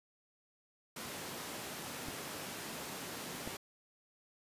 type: high-pass noise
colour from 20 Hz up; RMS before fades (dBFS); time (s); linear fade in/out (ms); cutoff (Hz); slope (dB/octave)
pink; -44; 0.96-3.57; 5; 170; 12
type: clicks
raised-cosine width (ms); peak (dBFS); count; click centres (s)
2; -28; 2; 2.085 / 3.475
effects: resampled to 32000 Hz